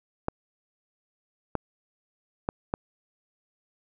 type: clicks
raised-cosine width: 1 ms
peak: -12 dBFS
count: 4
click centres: 0.284 / 1.553 / 2.489 / 2.739 s
effects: none